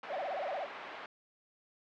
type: band-pass noise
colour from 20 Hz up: pink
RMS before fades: -46 dBFS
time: 0.03-1.06 s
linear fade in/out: 2 ms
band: 610 to 2400 Hz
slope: 12 dB/octave
type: tone with vibrato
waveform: triangle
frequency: 659.3 Hz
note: E5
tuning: in tune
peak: -33 dBFS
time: 0.07-0.68 s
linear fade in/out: 50 ms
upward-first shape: sine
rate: 17 Hz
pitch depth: 290 cents each way
effects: low-pass 4000 Hz 12 dB/octave